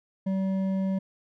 sine tone with hard clipping, 191.5 Hz, G3, 40 cents flat, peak -26 dBFS, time 0.26-0.99 s, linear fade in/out 10 ms, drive 7 dB, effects none

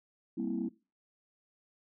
sine chord, C dominant seventh, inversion second, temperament equal, 196 / 233.1 / 261.6 / 329.6 Hz, G3 / Bb3 / C4 / E4, 0 / 0 / 0 / 0 cents, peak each -38 / -35 / -37 / -36 dBFS, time 0.37-0.69 s, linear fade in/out 10 ms, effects noise-tail reverb RT60 0.3 s tail -21 dB re dry + tanh soft clip ceiling -24 dBFS

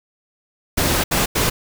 pink noise bursts at uneven times, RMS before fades -18 dBFS, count 3, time 0.77-1.04 / 1.11-1.26 / 1.35-1.5 s, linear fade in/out 10 ms, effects none

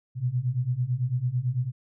sine beating tone pair, 120 / 129 Hz, B2 / C3, -49 / -24 cents, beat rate 9 Hz, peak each -28 / -26 dBFS, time 0.15-1.72 s, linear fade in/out 50 ms, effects none

